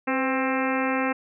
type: harmonic tone with a mistuned harmonic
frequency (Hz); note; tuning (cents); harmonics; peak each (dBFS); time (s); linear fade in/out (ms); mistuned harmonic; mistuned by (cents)
264.6; C4; +20; 1 / 2 / 3 / 4 / 5 / 6 / 7 / 8 / 9 / 10; -26 / -29 / -31 / -32 / -33 / -34 / -34 / -35 / -36 / -36; 0.07-1.13; 10; 2; -49
effects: none